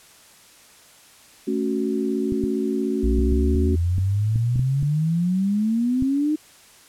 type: chord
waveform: sine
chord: F# minor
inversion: first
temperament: equal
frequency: 220 / 277.2 / 370 Hz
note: A3 / C#4 / F#4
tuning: 0 / 0 / 0 cents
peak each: -25 dBFS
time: 1.47-3.76 s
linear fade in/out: 10 ms
type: clicks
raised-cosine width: 5 ms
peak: -15 dBFS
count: 11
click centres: 2.323 / 2.438 / 3.19 / 3.324 / 3.55 / 3.983 / 4.359 / 4.559 / 4.594 / 4.828 / 6.024 s
type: exponential sweep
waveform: sine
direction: up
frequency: 57 to 311.1 Hz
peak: -18 dBFS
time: 3.03-6.36 s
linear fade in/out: 10 ms
effects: white hiss -50 dBFS RMS until 6.88 s + low-pass 11000 Hz 12 dB/octave